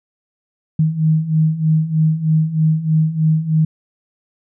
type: beating tone pair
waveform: sine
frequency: 155.56 / 158.76 Hz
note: D#3 / D#3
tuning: 0 / +35 cents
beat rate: 3.2 Hz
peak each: -18 / -14 dBFS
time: 0.79-3.65 s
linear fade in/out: 5 ms
effects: none